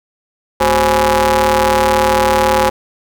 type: ring-modulated tone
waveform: sawtooth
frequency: 155.56 Hz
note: D#3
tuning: in tune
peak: -3 dBFS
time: 0.6-2.7 s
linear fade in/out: 10 ms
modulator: 681 Hz
effects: none